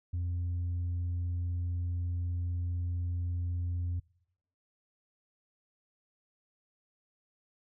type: tone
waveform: sine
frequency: 87.6 Hz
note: F2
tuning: 6 cents sharp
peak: -28 dBFS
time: 0.13-4 s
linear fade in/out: 10 ms
effects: noise-tail reverb RT60 0.8 s tail -25 dB re dry + tanh soft clip ceiling -29 dBFS